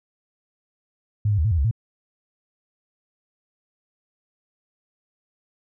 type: tone with pitch steps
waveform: sine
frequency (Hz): 105 / 102.7 / 77 / 110 / 84.9 / 68.9 / 113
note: G#2 / G#2 / D#2 / A2 / F2 / C#2 / A2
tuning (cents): +19 / -19 / -17 / 0 / -48 / -10 / +47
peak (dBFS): -17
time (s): 1.25-1.712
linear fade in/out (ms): 5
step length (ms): 66
effects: none